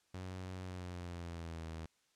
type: tone with pitch glide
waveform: sawtooth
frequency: 92.5 to 80.99 Hz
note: F#2 to E2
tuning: 0 to -30 cents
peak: -39 dBFS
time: 0.14-1.86 s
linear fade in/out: 5 ms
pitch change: -230 cents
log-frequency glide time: 0.63-1.67 s
effects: white hiss -75 dBFS RMS until 2.15 s + low-pass 8000 Hz 12 dB/octave